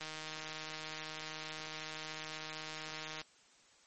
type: click train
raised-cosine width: 0.2 ms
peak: -26 dBFS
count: 501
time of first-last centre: 0.01-3.215 s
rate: 156 Hz
effects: white hiss -65 dBFS RMS until 3.86 s + MP3 32 kbps